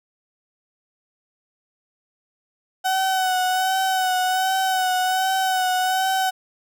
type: tone with vibrato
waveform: 35% pulse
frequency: 750 Hz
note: F#5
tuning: 23 cents sharp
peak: -17 dBFS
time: 2.84-6.31 s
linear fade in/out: 20 ms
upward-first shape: sine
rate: 1.3 Hz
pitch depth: 31 cents each way
effects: none